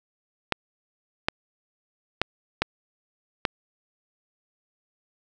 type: clicks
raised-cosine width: 0.3 ms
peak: -5 dBFS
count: 5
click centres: 0.523 / 1.285 / 2.216 / 2.62 / 3.452 s
effects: none